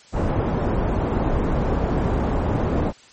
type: low-pass noise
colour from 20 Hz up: pink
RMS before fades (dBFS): -21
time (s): 0.12-2.93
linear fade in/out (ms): 50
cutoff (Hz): 790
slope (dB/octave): 12
effects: white hiss -49 dBFS RMS until 3.12 s + MP3 32 kbps